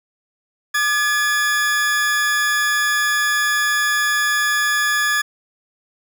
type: tone pair together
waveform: 40% pulse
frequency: 1202.1 / 1700 Hz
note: D6 / G#6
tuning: +40 / +40 cents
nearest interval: tritone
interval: 600 cents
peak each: -23 / -16 dBFS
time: 0.74-5.22 s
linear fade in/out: 10 ms
effects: none